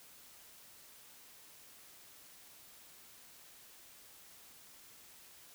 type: silence
effects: white hiss -58 dBFS RMS until 5.54 s